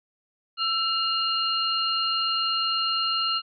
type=tone cluster; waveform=sine; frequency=1336 / 2837 / 4193 Hz; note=E6 / F7 / C8; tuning=+23 / +27 / +3 cents; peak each=-27 dBFS; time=0.57-3.42 s; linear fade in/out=50 ms; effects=none